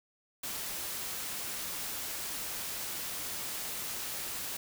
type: noise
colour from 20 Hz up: white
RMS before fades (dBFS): -38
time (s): 0.43-4.57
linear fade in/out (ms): 5
effects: none